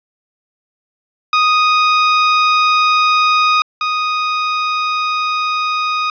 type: tone pair in turn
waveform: sawtooth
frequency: 1244.5 / 1244.5 Hz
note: D#6 / D#6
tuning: 0 / 0 cents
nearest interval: unison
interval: 0 cents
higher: neither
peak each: -6 / -11 dBFS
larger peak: first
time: 1.33-3.62 / 3.81-6.1 s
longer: neither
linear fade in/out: 2 ms
effects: resampled to 11025 Hz + 8-bit